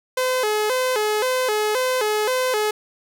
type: tone with vibrato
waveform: sawtooth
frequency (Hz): 466.2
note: A#4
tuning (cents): 0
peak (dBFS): -15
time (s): 0.17-2.71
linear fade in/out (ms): 5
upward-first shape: square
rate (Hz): 1.9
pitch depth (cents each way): 160
effects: none